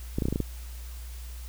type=clicks; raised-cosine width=3 ms; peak=-14 dBFS; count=7; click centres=0.185 / 0.222 / 0.255 / 0.285 / 0.326 / 0.359 / 0.403 s; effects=added 60 Hz sine -37 dBFS peak until 1.48 s + white hiss -50 dBFS RMS until 1.48 s